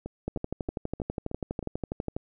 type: two click trains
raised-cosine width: 2 ms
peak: -17 / -22 dBFS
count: 24 / 6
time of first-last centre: 0.28-2.165 / 0.06-1.627 s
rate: 12.2 / 3.19 Hz
effects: none